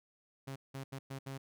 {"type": "tone bursts at uneven times", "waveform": "sawtooth", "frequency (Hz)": 135.4, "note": "C#3", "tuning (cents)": -40, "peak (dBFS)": -37, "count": 5, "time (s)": [[0.47, 0.56], [0.74, 0.84], [0.92, 0.99], [1.1, 1.19], [1.26, 1.38]], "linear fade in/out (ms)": 10, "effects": []}